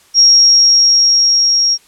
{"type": "tone with level ramp", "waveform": "sine", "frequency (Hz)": 5590, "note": "F8", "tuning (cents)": 1, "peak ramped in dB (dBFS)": [-3, -9], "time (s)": [0.14, 1.78], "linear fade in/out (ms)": 50, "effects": ["white hiss -48 dBFS RMS until 1.87 s", "low-pass 10000 Hz 12 dB/octave"]}